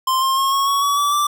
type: tone with pitch steps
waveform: square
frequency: 1046 / 1063.1 / 1080.4 / 1098 / 1115.9 / 1134.1 / 1152.6 / 1171.4 Hz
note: C6 / C6 / C#6 / C#6 / C#6 / C#6 / D6 / D6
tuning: -1 / +27 / -45 / -17 / +11 / +39 / -33 / -5 cents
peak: -16 dBFS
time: 0.07-1.27 s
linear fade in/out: 5 ms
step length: 150 ms
effects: none